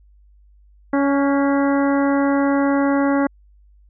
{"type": "harmonic tone with a mistuned harmonic", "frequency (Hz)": 279.6, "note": "C#4", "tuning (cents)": 15, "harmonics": [1, 2, 3, 4, 5, 6, 7], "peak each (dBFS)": [-16, -22, -26, -28, -30, -32, -33], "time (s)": [0.93, 3.27], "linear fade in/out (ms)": 5, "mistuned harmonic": 6, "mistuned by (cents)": -37, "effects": ["added 50 Hz sine -48 dBFS peak until 3.89 s"]}